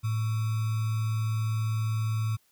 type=tone with sample-and-hold; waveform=sine; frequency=110 Hz; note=A2; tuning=in tune; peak=-25 dBFS; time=0.03-2.37 s; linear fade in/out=20 ms; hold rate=1225 Hz; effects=white hiss -67 dBFS RMS until 2.51 s